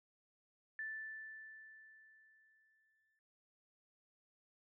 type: tone with exponential decay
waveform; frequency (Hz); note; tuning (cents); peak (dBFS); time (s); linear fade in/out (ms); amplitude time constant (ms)
sine; 1760; A6; 0; -40; 0.79-3.19; 1; 520
effects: none